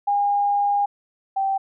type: tone pair in turn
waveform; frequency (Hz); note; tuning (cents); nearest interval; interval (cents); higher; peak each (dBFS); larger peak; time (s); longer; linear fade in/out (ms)
sine; 812 / 778.9; G#5 / G5; -39 / -11; minor second; 72; first; -17 / -19; first; 0.07-0.86 / 1.36-1.58; first; 10
effects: none